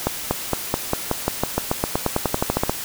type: accelerating click train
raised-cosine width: 1 ms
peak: -4 dBFS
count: 21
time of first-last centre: 0.07-2.695 s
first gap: 240 ms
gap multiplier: 0.93
effects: white hiss -30 dBFS RMS until 2.84 s